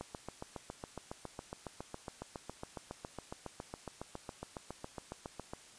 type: click train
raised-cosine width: 1 ms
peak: -27 dBFS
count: 41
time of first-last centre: 0.01-5.535 s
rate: 7.24 Hz
effects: white hiss -57 dBFS RMS until 5.78 s + resampled to 22050 Hz